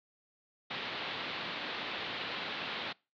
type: low-pass noise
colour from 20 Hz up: white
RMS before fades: -39 dBFS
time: 0.7-2.93 s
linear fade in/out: 10 ms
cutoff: 4000 Hz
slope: 48 dB/octave
effects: noise-tail reverb RT60 0.3 s tail -25 dB re dry + high-pass 150 Hz 12 dB/octave